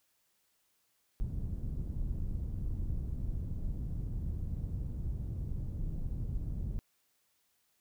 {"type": "low-pass noise", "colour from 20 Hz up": "pink", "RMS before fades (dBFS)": -36, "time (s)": [1.2, 6.79], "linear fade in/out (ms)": 0, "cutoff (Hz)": 130, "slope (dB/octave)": 12, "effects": ["white hiss -75 dBFS RMS until 7.8 s"]}